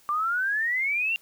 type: exponential sweep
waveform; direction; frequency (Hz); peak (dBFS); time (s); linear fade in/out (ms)
sine; up; 1166 to 2794; -23; 0.09-1.16; 0
effects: white hiss -58 dBFS RMS until 1.21 s